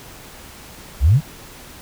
sine exponential sweep, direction up, 56.6 to 170 Hz, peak -9 dBFS, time 1-1.21 s, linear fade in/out 50 ms, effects pink hiss -40 dBFS RMS until 1.81 s

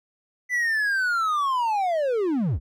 triangle linear sweep, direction down, 2006 to 46 Hz, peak -19 dBFS, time 0.49-2.6 s, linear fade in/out 50 ms, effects none

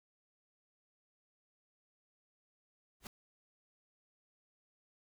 pink noise with exponential growth, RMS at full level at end -41 dBFS, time 3-3.07 s, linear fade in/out 2 ms, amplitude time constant 15 ms, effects none

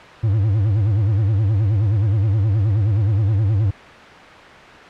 triangle tone with vibrato, 103.83 Hz, G#2, in tune, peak -12 dBFS, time 0.23-3.71 s, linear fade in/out 10 ms, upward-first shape sine, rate 9.5 Hz, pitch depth 160 cents each way, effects white hiss -38 dBFS RMS until 4.89 s + low-pass 2000 Hz 12 dB/octave

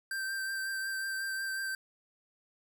square tone with vibrato, 1567 Hz, G6, 1 cent flat, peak -34 dBFS, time 0.11-1.75 s, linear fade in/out 2 ms, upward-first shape triangle, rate 5.5 Hz, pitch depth 21 cents each way, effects none

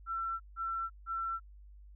sine tone bursts, 1346 Hz, E6, 36 cents sharp, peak -33 dBFS, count 3, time 0.06-1.4 s, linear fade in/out 50 ms, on 340 ms, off 160 ms, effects added 50 Hz sine -51 dBFS peak until 1.95 s

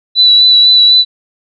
sine tone with vibrato, 3959 Hz, B7, 3 cents sharp, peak -3 dBFS, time 0.15-1.05 s, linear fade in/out 50 ms, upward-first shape sine, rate 4 Hz, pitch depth 18 cents each way, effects none

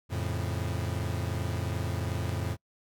40% pulse chord, F augmented, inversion none, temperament equal, 87.31 / 110 / 138.59 Hz, F2 / A2 / C#3, 0 / 0 / 0 cents, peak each -32 / -33 / -36 dBFS, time 0.09-2.57 s, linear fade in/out 50 ms, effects noise-tail reverb RT60 0.1 s tail -26 dB re dry

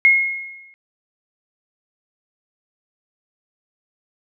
sine tone with exponential decay, 2158 Hz, C#7, 47 cents flat, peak -7 dBFS, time 0.05-0.74 s, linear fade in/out 0 ms, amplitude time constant 150 ms, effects none

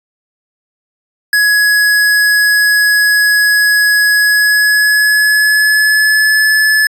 square tone with pitch glide, 1679 to 1726.2 Hz, G#6 to A6, +18 to -34 cents, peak -8 dBFS, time 1.33-6.87 s, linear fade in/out 2 ms, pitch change +48 cents, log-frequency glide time 4.16-6.45 s, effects resampled to 32000 Hz

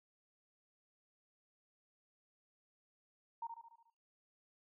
sine tone with echo, 924 Hz, A#5, 16 cents flat, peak -39 dBFS, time 3.42-3.47 s, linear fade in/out 5 ms, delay 72 ms, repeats 6, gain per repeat -5 dB, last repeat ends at 3.902 s, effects noise-tail reverb RT60 0.9 s tail -26 dB re dry

